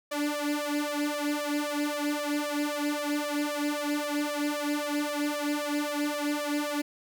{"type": "tone with flanger", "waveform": "sawtooth", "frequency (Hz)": 293.7, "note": "D4", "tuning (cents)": 0, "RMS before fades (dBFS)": -30, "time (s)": [0.11, 6.82], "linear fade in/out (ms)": 10, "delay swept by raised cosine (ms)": [1.7, 3], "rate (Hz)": 3.8, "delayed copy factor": 0.8, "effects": []}